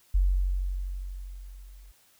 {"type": "tone with level ramp", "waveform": "sine", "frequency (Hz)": 46.25, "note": "F#1", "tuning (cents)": 0, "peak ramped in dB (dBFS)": [-18, -47], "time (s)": [0.14, 1.92], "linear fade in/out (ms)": 10, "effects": ["white hiss -62 dBFS RMS until 2.19 s"]}